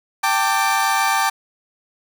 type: chord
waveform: 30% pulse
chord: G suspended second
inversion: none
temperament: equal with one note detuned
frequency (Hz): 784 / 891.8 / 1174.7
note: G5 / A5 / D6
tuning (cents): 0 / +23 / 0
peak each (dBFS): -18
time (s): 0.23-1.3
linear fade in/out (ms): 10
effects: none